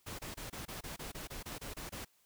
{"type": "noise bursts", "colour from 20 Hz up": "pink", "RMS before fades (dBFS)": -44, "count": 13, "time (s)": [0.06, 2.05], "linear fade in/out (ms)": 10, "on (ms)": 130, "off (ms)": 25, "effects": ["white hiss -71 dBFS RMS until 2.25 s"]}